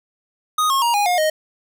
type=tone with pitch steps; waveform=square; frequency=1244.5 / 1083.4 / 943.2 / 821.1 / 714.8 / 622.2 Hz; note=D#6 / C#6 / A#5 / G#5 / F5 / D#5; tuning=0 / -40 / +20 / -20 / +40 / 0 cents; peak=-16 dBFS; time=0.58-1.3 s; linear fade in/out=5 ms; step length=120 ms; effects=none